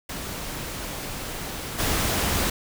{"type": "noise with level steps", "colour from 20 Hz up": "pink", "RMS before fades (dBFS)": [-33, -24], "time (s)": [0.09, 2.5], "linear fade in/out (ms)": 5, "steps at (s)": 1.78, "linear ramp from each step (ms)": 20, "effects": []}